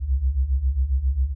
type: beating tone pair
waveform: sine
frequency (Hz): 61.74 / 69.14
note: B1 / C#2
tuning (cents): 0 / -4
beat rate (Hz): 7.4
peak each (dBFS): -24 / -20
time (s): 0-1.35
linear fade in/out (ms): 50
effects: none